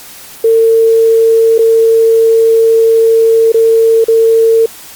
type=tone with dropouts; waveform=sine; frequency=452.1 Hz; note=A4; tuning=47 cents sharp; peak=-4 dBFS; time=0.44-4.66 s; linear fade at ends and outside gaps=5 ms; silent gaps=1.581-1.589 / 3.521-3.542 / 4.043-4.082 s; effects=white hiss -32 dBFS RMS until 4.95 s + Opus 48 kbps